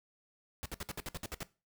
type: noise bursts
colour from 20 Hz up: pink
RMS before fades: -40 dBFS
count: 10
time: 0.63-1.431 s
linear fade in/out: 0 ms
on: 27 ms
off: 59 ms
effects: noise-tail reverb RT60 0.3 s tail -19 dB re dry